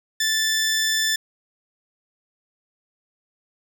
15% pulse tone, 1760 Hz, A6, in tune, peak -13 dBFS, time 0.2-1.16 s, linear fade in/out 5 ms, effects none

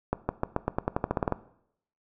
accelerating click train, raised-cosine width 1 ms, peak -11 dBFS, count 14, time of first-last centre 0.13-1.323 s, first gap 160 ms, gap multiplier 0.9, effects noise-tail reverb RT60 0.7 s tail -17 dB re dry

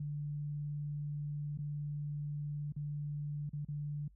sine tone with dropouts, 146.83 Hz, D3, in tune, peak -36 dBFS, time 0-4.08 s, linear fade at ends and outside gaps 5 ms, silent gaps 1.575-1.587 / 2.723-2.763 / 3.494-3.532 / 3.649-3.685 s, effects noise-tail reverb RT60 0.1 s tail -25 dB re dry + added 50 Hz sine -59 dBFS peak until 4.15 s

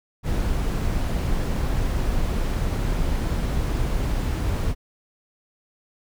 brown noise, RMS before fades -23 dBFS, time 0.23-4.75 s, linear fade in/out 50 ms, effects none

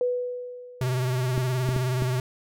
sine tone with exponential decay, 493.9 Hz, B4, in tune, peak -20 dBFS, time 0.01-1.35 s, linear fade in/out 1 ms, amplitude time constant 290 ms
square tone with vibrato, 127.4 Hz, C3, 46 cents flat, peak -24 dBFS, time 0.81-2.2 s, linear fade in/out 2 ms, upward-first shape triangle, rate 19 Hz, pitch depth 63 cents each way
clicks, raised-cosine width 3 ms, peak -16 dBFS, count 4, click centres 1.378 / 1.69 / 1.763 / 2.022 s
effects none

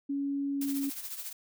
sine tone with pitch glide, 280 to 277.3 Hz, C#4 to C#4, +18 to +1 cents, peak -29 dBFS, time 0.09-0.9 s, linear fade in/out 10 ms, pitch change -17 cents, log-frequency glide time 0.52-0.69 s
blue noise with tremolo, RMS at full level -37 dBFS, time 0.61-1.33 s, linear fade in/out 5 ms, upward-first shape triangle, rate 14 Hz, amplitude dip 70%
effects none

